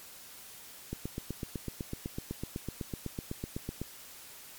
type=click train; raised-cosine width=3 ms; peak=-22 dBFS; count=24; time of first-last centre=0.93-3.816 s; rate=7.97 Hz; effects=white hiss -50 dBFS RMS until 4.58 s + MP3 96 kbps